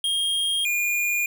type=tone pair in turn; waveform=square; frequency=3235 / 2424 Hz; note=G#7 / D#7; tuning=-46 / -46 cents; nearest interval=perfect fourth; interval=500 cents; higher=first; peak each=-22 dBFS; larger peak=neither; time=0.04-0.65 / 0.65-1.26 s; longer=neither; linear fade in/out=2 ms; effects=none